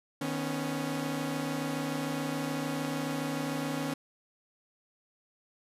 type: tone cluster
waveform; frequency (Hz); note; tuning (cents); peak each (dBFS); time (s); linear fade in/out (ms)
sawtooth; 154.4 / 249.5 / 276.4; D#3 / B3 / C#4; -13 / +18 / -5; -33 / -33 / -30; 0.21-3.94; 5
effects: resampled to 32000 Hz